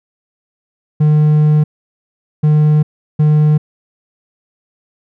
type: tone bursts at uneven times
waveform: triangle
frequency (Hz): 151.6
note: D#3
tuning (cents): -45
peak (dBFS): -5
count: 3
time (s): 1-1.64 / 2.43-2.83 / 3.19-3.58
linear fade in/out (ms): 10
effects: none